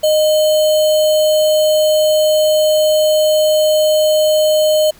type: tone with sample-and-hold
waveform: sine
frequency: 616 Hz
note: D#5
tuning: 17 cents flat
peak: -9 dBFS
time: 0.03-4.91 s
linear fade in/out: 10 ms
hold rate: 3675 Hz
effects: pink hiss -45 dBFS RMS until 4.99 s